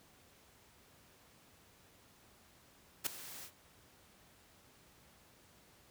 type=noise with ADSR envelope; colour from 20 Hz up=white; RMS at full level=-32 dBFS; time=3.04-3.51 s; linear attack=24 ms; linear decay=6 ms; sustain=-17 dB; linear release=68 ms; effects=pink hiss -64 dBFS RMS until 5.9 s + high-pass 60 Hz 12 dB/octave